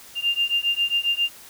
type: beating tone pair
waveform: sine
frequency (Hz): 2794 / 2801.4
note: F7 / F7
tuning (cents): 0 / +5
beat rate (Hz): 7.4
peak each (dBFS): -23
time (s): 0.15-1.3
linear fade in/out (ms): 50
effects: white hiss -45 dBFS RMS until 1.49 s

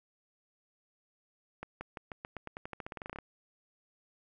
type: accelerating click train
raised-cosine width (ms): 0.5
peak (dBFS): -25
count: 20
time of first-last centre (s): 1.63-3.187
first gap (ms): 180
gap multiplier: 0.9
effects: none

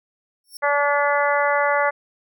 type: tone with exponential growth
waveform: 15% pulse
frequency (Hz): 5460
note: F8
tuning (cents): -40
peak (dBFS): -25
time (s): 0.44-0.57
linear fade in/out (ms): 2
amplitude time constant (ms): 27
type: harmonic tone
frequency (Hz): 287.6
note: D4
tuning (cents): -36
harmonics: 2 / 3 / 4 / 5 / 6 / 7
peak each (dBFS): -21 / -23 / -24 / -25 / -26 / -26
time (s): 0.62-1.91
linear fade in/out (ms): 20
effects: none

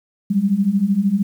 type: beating tone pair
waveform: sine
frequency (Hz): 190 / 203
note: F#3 / G#3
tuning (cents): +46 / -39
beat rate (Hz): 13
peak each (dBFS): -19 / -16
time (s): 0.3-1.23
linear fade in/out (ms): 10
effects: 8-bit

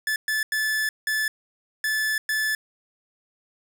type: tone bursts at uneven times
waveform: 45% pulse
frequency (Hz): 1738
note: A6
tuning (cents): -22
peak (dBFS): -22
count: 6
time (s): 0.07-0.16 / 0.28-0.43 / 0.52-0.89 / 1.07-1.28 / 1.84-2.18 / 2.29-2.55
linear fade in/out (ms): 2
effects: none

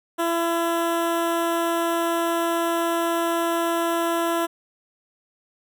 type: tone with notch filter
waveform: 15% pulse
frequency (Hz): 336.5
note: E4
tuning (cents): +36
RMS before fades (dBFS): -23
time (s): 0.18-4.47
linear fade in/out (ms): 20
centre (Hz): 4800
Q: 1.1
effects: none

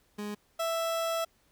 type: tone pair in turn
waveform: 30% pulse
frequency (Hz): 207.7 / 660.8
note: G#3 / E5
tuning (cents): 0 / +4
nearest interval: octave + minor sixth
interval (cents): 2004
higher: second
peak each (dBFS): -32 / -26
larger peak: second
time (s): 0.18-0.35 / 0.59-1.25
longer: second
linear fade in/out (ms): 10
effects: pink hiss -68 dBFS RMS until 1.51 s

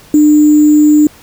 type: tone with sample-and-hold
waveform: sine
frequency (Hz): 300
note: D4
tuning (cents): +37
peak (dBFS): -3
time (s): 0.14-1.07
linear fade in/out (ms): 2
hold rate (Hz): 7350
effects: pink hiss -40 dBFS RMS until 1.22 s

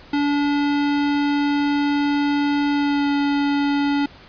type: tone with pitch glide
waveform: square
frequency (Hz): 288 to 284.9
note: D4 to C#4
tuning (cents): -34 to +48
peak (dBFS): -18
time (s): 0.13-4.06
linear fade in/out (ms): 5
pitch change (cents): -18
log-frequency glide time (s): 2.73-3.09
effects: pink hiss -45 dBFS RMS until 4.28 s + resampled to 11025 Hz

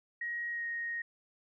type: tone with pitch glide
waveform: sine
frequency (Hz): 1890 to 1868.3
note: A#6 to A#6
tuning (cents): +23 to +3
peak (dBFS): -34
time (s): 0.21-1.02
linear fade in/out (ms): 5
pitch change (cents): -20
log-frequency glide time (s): 0.51-0.65
effects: none

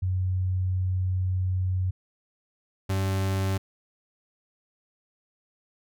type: tone pair in turn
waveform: sine / 40% pulse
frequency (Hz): 92.5 / 96.27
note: F#2 / G2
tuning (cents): 0 / -31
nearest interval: minor second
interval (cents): 69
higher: second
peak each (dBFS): -23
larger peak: neither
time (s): 0.02-1.91 / 2.89-3.58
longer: first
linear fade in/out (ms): 10
effects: none

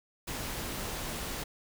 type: noise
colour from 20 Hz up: pink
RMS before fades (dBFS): -37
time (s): 0.27-1.44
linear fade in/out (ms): 10
effects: none

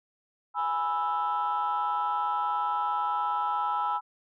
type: chord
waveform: sine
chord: E major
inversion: first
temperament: equal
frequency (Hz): 830.6 / 987.8 / 1318.5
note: G#5 / B5 / E6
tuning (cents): 0 / 0 / 0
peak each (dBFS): -29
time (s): 0.54-4.01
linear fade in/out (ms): 50
effects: tanh soft clip ceiling -20 dBFS

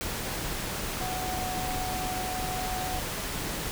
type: tone in noise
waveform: sine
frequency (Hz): 740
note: F#5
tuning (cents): 0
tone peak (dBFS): -33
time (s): 1.01-2.99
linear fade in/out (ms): 0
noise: pink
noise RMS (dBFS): -33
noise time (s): 0.01-3.71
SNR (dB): -3
effects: none

